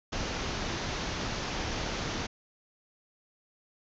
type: low-pass noise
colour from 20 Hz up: pink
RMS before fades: -34 dBFS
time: 0.12-2.27 s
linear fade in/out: 10 ms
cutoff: 6600 Hz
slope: 96 dB/octave
effects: none